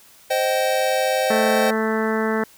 square chord, C minor, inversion none, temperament equal with one note detuned, 523.3 / 622.3 / 769.6 Hz, C5 / Eb5 / G5, 0 / 0 / -32 cents, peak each -22 / -24 / -24 dBFS, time 0.3-1.71 s, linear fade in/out 10 ms
harmonic tone, 220 Hz, A3, in tune, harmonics 1 / 2 / 3 / 4 / 5 / 6 / 7 / 8 / 9, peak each -23 / -23 / -30 / -30 / -32 / -31 / -32 / -30 / -35 dBFS, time 1.3-2.44 s, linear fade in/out 5 ms
effects white hiss -50 dBFS RMS until 2.57 s

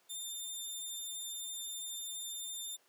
15% pulse tone, 3603 Hz, A7, 40 cents sharp, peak -33 dBFS, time 0.09-2.77 s, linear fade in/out 20 ms, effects pink hiss -69 dBFS RMS until 2.88 s + high-pass 400 Hz 12 dB/octave

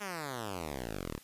5% pulse exponential sweep, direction down, 213.1 to 35.1 Hz, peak -26 dBFS, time 0-1.19 s, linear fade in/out 20 ms, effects white hiss -58 dBFS RMS until 1.23 s + resampled to 32000 Hz

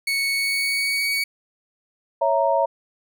30% pulse tone with pitch glide, 2217 to 2248 Hz, C#7 to C#7, 0 to +24 cents, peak -18 dBFS, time 0.07-1.24 s, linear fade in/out 5 ms, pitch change +24 cents, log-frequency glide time 0.31-1.05 s
sine chord, A# diminished, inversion first, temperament equal, 554.4 / 659.3 / 932.3 Hz, C#5 / E5 / A#5, 0 / 0 / 0 cents, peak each -21 dBFS, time 2.21-2.66 s, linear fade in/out 10 ms
effects none

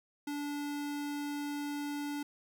square tone, 290 Hz, D4, 22 cents flat, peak -36 dBFS, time 0.27-2.23 s, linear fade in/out 5 ms, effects 12-bit

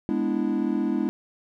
triangle chord, E dominant seventh, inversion first, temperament equal, 207.7 / 246.9 / 293.7 / 329.6 Hz, G#3 / B3 / D4 / E4, 0 / 0 / 0 / 0 cents, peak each -26 dBFS, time 0.09-1.09 s, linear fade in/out 0 ms, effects none

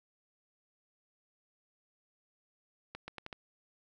accelerating click train, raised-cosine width 0.3 ms, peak -26 dBFS, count 5, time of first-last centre 2.95-3.328 s, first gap 130 ms, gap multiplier 0.79, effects none

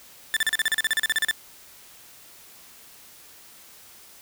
30% pulse tone bursts, 1770 Hz, A6, 10 cents sharp, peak -17 dBFS, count 16, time 0.34-1.311 s, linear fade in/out 0 ms, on 26 ms, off 37 ms, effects white hiss -49 dBFS RMS until 4.21 s

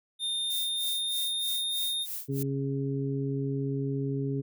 square tone with pitch glide, 3634 to 3672 Hz, A#7 to A#7, -45 to -27 cents, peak -29 dBFS, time 0.19-2.07 s, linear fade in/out 50 ms, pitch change +18 cents, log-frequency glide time 0.46-1.89 s
violet noise with tremolo, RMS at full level -35 dBFS, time 0.5-2.43 s, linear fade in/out 5 ms, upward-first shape sine, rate 3.2 Hz, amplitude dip 100%
harmonic tone, 137.4 Hz, C#3, 15 cents flat, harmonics 1 / 2 / 3, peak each -30 / -33 / -35 dBFS, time 2.28-4.42 s, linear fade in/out 20 ms
effects none

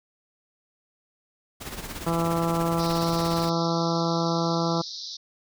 pink noise with tremolo, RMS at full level -34 dBFS, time 1.6-3.5 s, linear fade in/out 20 ms, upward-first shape sine, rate 17 Hz, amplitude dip 60%
harmonic tone, 167.2 Hz, E3, 25 cents sharp, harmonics 1 / 2 / 3 / 4 / 5 / 6 / 7 / 8, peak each -26 / -29 / -31 / -32 / -33 / -34 / -34 / -35 dBFS, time 2.06-4.82 s, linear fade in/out 10 ms
pink band-pass noise, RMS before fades -37 dBFS, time 2.79-5.17 s, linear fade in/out 5 ms, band 3700 to 5700 Hz, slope 96 dB/octave
effects none

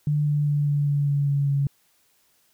sine tone with pitch steps, 148.3 / 147.11 / 145.92 / 144.75 / 143.58 / 142.42 / 141.28 / 140.14 Hz, D3 / D3 / D3 / D3 / D3 / C#3 / C#3 / C#3, +17 / +3 / -11 / -25 / -39 / +47 / +33 / +19 cents, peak -19 dBFS, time 0.07-1.67 s, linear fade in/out 2 ms, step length 200 ms, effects white hiss -64 dBFS RMS until 2.53 s

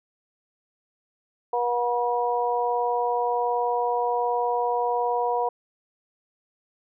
harmonic tone, 241.3 Hz, B3, 40 cents flat, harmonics 2 / 3 / 4, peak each -26 / -26 / -26 dBFS, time 1.53-5.49 s, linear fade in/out 5 ms, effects none

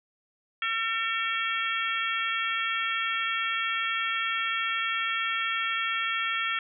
harmonic tone with a mistuned harmonic, 451.6 Hz, A4, 45 cents sharp, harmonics 3 / 4 / 5 / 6 / 7, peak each -31 / -32 / -33 / -34 / -34 dBFS, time 0.62-6.59 s, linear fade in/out 2 ms, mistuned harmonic 7, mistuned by +56 cents, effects none

